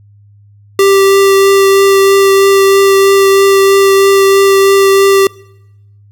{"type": "tone with vibrato", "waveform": "square", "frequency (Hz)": 392, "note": "G4", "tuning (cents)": 0, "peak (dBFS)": -5, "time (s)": [0.79, 5.27], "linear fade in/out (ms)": 2, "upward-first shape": "triangle", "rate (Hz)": 3.1, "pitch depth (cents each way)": 10, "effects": ["noise-tail reverb RT60 0.9 s tail -24 dB re dry", "added 102 Hz sine -39 dBFS peak until 6.11 s"]}